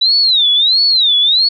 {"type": "tone with vibrato", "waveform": "sine", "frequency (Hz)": 3879, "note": "B7", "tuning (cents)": -32, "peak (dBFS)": -8, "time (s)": [0.01, 1.49], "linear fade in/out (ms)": 10, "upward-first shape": "sine", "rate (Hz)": 1.5, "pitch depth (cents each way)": 230, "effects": []}